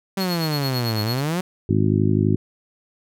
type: exponential two-way sweep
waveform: sawtooth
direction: down then up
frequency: 196 to 103.83 to 188.7 Hz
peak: -17 dBFS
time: 0.17-1.41 s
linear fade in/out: 5 ms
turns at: 1.02 s
type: tone with tremolo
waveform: square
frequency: 4318 Hz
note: C#8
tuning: 46 cents flat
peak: -25 dBFS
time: 0.19-1.21 s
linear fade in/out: 20 ms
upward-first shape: triangle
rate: 9 Hz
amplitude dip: 100%
type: harmonic tone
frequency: 51.9 Hz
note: G#1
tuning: in tune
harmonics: 2 / 3 / 4 / 5 / 6 / 7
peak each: -20 / -22 / -23 / -24 / -25 / -25 dBFS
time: 1.69-2.36 s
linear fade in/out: 5 ms
effects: none